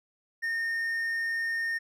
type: tone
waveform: triangle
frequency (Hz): 1831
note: A#6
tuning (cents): -32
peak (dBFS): -26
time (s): 0.42-1.79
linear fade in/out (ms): 20
effects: none